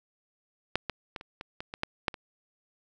clicks, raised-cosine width 0.3 ms, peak -9 / -15 / -20 / -28 / -23 / -21 / -21 / -12 / -9 / -24 dBFS, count 10, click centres 0.756 / 0.897 / 1.162 / 1.211 / 1.411 / 1.605 / 1.739 / 1.834 / 2.082 / 2.142 s, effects none

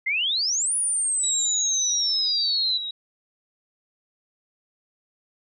sine exponential two-way sweep, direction up then down, 2022 to 9860 to 3937 Hz, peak -21 dBFS, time 0.06-2.78 s, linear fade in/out 10 ms, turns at 0.75 s
sine tone with vibrato, 3848 Hz, B7, 46 cents flat, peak -28 dBFS, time 1.23-2.91 s, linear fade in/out 5 ms, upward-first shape triangle, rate 8.4 Hz, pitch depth 22 cents each way
effects none

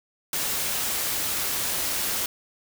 white noise, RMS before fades -27 dBFS, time 0.33-2.26 s, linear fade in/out 2 ms, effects none

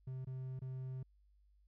triangle tone with dropouts, 130 Hz, C3, 11 cents flat, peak -39 dBFS, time 0.07-1.03 s, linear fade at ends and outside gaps 5 ms, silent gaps 0.248-0.269 / 0.593-0.617 s, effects added 50 Hz sine -66 dBFS peak until 1.67 s

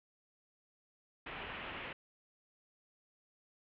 white low-pass noise, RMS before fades -45 dBFS, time 1.26-1.93 s, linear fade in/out 5 ms, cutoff 3000 Hz, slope 48 dB/octave, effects none

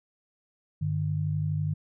sine tone pair together, 99.2 / 151.33 Hz, G2 / D#3, +21 / -48 cents, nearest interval perfect fifth, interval 731 cents, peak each -30 / -27 dBFS, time 0.81-1.74 s, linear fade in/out 10 ms, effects none

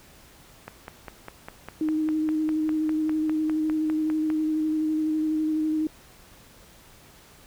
click train, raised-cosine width 0.5 ms, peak -21 dBFS, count 19, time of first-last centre 0.68-4.302 s, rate 4.97 Hz
sine tone with vibrato, 311.1 Hz, D#4, in tune, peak -22 dBFS, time 1.81-5.87 s, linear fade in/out 2 ms, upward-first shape square, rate 12 Hz, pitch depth 13 cents each way
effects pink hiss -52 dBFS RMS until 7.46 s

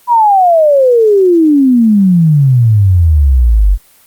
sine exponential sweep, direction down, 987.8 to 45.25 Hz, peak -4 dBFS, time 0.07-3.78 s, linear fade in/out 50 ms, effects white hiss -45 dBFS RMS until 4.06 s + Opus 24 kbps

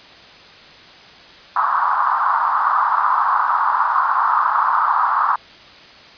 pink band-pass noise, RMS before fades -17 dBFS, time 1.56-5.36 s, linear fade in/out 5 ms, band 930 to 1300 Hz, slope 48 dB/octave, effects white hiss -42 dBFS RMS until 6.17 s + resampled to 11025 Hz

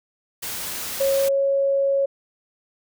white noise, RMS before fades -30 dBFS, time 0.42-1.29 s, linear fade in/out 10 ms
sine tone with pitch glide, 547 to 551.4 Hz, C#5 to C#5, -23 to -9 cents, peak -17 dBFS, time 1-2.06 s, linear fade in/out 10 ms, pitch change +14 cents, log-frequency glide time 1.13-1.42 s
effects none

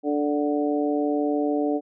harmonic tone with a mistuned harmonic, 146.5 Hz, D3, 4 cents flat, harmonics 2 / 3 / 4 / 5, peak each -23 / -27 / -29 / -31 dBFS, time 0.03-1.81 s, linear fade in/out 50 ms, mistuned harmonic 5, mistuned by +18 cents, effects none

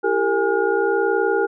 sine tone cluster, 337.3 / 396.3 / 457 / 822 / 1427 Hz, E4 / G4 / A#4 / G#5 / F6, +40 / +19 / -34 / -18 / +37 cents, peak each -27 / -20 / -21 / -25 / -25 dBFS, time 0.03-1.47 s, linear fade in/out 20 ms, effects none

